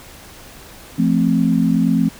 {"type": "chord", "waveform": "sine", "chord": "F major", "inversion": "none", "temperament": "equal with one note detuned", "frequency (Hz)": [171.71, 220, 261.6], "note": ["F3", "A3", "C4"], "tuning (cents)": [-29, 0, 0], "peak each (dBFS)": -17, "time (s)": [0.98, 2.09], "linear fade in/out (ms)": 10, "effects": ["pink hiss -40 dBFS RMS until 2.19 s"]}